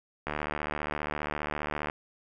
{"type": "click train", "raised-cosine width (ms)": 0.5, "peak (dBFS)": -16, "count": 123, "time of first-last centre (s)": [0.27, 1.899], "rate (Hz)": 74.9, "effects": []}